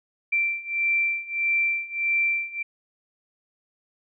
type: beating tone pair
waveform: sine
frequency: 2349 / 2350.6 Hz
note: D7 / D7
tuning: 0 / +1 cents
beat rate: 1.6 Hz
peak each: -26 / -24 dBFS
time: 0.32-2.63 s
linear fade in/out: 10 ms
effects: none